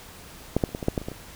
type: clicks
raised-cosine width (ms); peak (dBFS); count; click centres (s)
2; -7 / -7 / -30 / -16 / -17 / -7 / -11 / -24 / -17 / -23; 10; 0.566 / 0.638 / 0.691 / 0.749 / 0.828 / 0.884 / 0.978 / 1.016 / 1.085 / 1.117
effects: pink hiss -45 dBFS RMS until 1.35 s